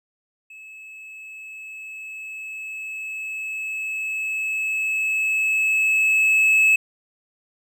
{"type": "tone with level ramp", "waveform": "triangle", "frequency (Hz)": 2593, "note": "E7", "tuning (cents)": -29, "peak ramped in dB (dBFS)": [-38, -11], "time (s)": [0.5, 6.76], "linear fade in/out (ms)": 5, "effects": []}